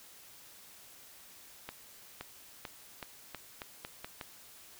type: accelerating click train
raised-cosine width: 0.3 ms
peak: -24 dBFS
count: 9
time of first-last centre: 1.69-4.212 s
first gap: 520 ms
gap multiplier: 0.85
effects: white hiss -55 dBFS RMS until 4.79 s